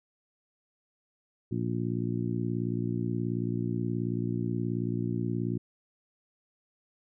harmonic tone, 58.6 Hz, A#1, 10 cents sharp, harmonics 2 / 3 / 4 / 5 / 6, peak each -32 / -34 / -35 / -36 / -37 dBFS, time 1.51-5.58 s, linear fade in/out 10 ms, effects none

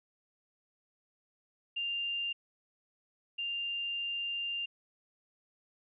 sine tone pair in turn, 2794 / 2794 Hz, F7 / F7, 0 / 0 cents, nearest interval unison, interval 0 cents, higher neither, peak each -32 / -33 dBFS, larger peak first, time 1.76-2.33 / 3.38-4.66 s, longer second, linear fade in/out 10 ms, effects none

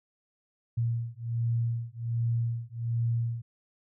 sine beating tone pair, 116.1 / 117.4 Hz, A#2 / A#2, -7 / +13 cents, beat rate 1.3 Hz, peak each -30 dBFS, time 0.77-3.42 s, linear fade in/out 10 ms, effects none

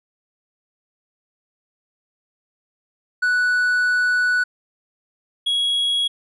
triangle tone pair in turn, 1480 / 3322 Hz, F#6 / G#7, 0 / 0 cents, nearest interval octave + major second, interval 1400 cents, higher second, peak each -14 / -16 dBFS, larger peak first, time 3.22-4.44 / 5.46-6.08 s, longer first, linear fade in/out 10 ms, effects resampled to 24000 Hz

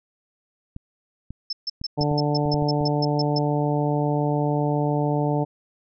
clicks, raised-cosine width 5 ms, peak -22 dBFS, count 9, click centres 0.764 / 1.306 / 1.815 / 2.011 / 2.115 / 2.458 / 2.543 / 2.623 / 2.81 s
sine tone bursts, 5274 Hz, E8, in tune, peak -24 dBFS, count 12, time 1.5-3.388 s, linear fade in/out 5 ms, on 29 ms, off 140 ms
harmonic tone, 147.2 Hz, D3, 4 cents sharp, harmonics 1 / 2 / 3 / 4 / 5 / 6, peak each -23 / -26 / -28 / -29 / -30 / -31 dBFS, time 1.97-5.45 s, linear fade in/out 20 ms
effects none

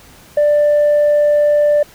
sine tone, 590 Hz, D5, 8 cents sharp, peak -7 dBFS, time 0.37-1.83 s, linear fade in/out 5 ms, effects tanh soft clip ceiling -7 dBFS + pink hiss -43 dBFS RMS until 1.94 s

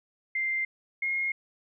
sine tone pair in turn, 2093 / 2146 Hz, C7 / C7, 0 / +43 cents, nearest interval unison, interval 43 cents, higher second, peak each -26 dBFS, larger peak neither, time 0.35-0.65 / 1.02-1.32 s, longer neither, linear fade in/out 5 ms, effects none

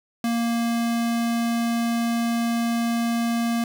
square tone, 233.1 Hz, A#3, in tune, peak -22 dBFS, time 0.24-3.64 s, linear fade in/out 2 ms, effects 8-bit

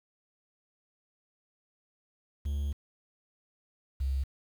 triangle / sine tone pair in turn, 71.4 / 67.16 Hz, D2 / C2, -48 / +46 cents, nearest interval minor second, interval 106 cents, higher first, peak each -27 dBFS, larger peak neither, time 2.45-2.73 / 4-4.24 s, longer first, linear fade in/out 10 ms, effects 9-bit

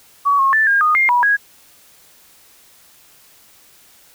sine tone with pitch steps, 1131 / 1084 / 1761 / 1617 / 1232 / 2117 / 972 / 1653 Hz, C#6 / C#6 / A6 / G#6 / D#6 / C7 / B5 / G#6, +34 / -39 / +1 / -47 / -17 / +20 / -28 / -9 cents, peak -11 dBFS, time 0.25-1.37 s, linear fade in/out 20 ms, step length 140 ms, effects white hiss -49 dBFS RMS until 4.14 s

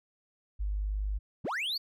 sine tone, 50.7 Hz, G#1, 41 cents flat, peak -29 dBFS, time 0.59-1.19 s, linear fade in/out 20 ms
triangle linear sweep, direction up, 58.27 to 4667 Hz, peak -29 dBFS, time 1.44-1.78 s, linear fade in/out 10 ms
effects none

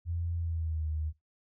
sine tone with pitch glide, 85 to 77.5 Hz, F2 to D#2, -46 to -6 cents, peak -30 dBFS, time 0.05-1.13 s, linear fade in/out 50 ms, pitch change -160 cents, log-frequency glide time 0.36-0.88 s, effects noise-tail reverb RT60 0.2 s tail -21 dB re dry

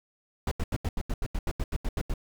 brown noise bursts, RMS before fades -28 dBFS, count 14, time 0.47-2.139 s, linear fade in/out 2 ms, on 44 ms, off 81 ms, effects none

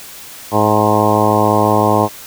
harmonic tone with a mistuned harmonic, 106 Hz, G#2, 36 cents sharp, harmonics 1 / 2 / 3 / 4 / 5 / 6 / 7 / 8 / 9 / 10, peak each -19 / -19 / -19 / -19 / -19 / -19 / -19 / -19 / -19 / -19 dBFS, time 0.51-2.09 s, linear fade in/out 50 ms, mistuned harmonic 9, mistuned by -29 cents, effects white hiss -34 dBFS RMS until 2.26 s

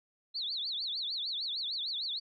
sine tone with vibrato, 3951 Hz, B7, in tune, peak -33 dBFS, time 0.34-2.2 s, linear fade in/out 20 ms, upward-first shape triangle, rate 6.6 Hz, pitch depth 290 cents each way, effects none

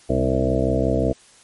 harmonic tone with a mistuned harmonic, 65.5 Hz, C2, 2 cents sharp, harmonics 1 / 2 / 3 / 4 / 5 / 7 / 8 / 9 / 10, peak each -25 / -25 / -28 / -25 / -26 / -25 / -26 / -28 / -26 dBFS, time 0.09-1.13 s, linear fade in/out 10 ms, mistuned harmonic 2, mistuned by -52 cents, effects white hiss -51 dBFS RMS until 1.43 s + MP3 48 kbps

